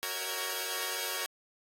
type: tone cluster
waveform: 5% pulse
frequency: 372.5 / 465 / 560 / 648 / 1631 Hz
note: F#4 / A#4 / C#5 / E5 / G#6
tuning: +12 / -4 / +18 / -30 / -32 cents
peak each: -30 / -28 / -29 / -34 / -26 dBFS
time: 0.03-1.26 s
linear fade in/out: 0 ms
effects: AAC 48 kbps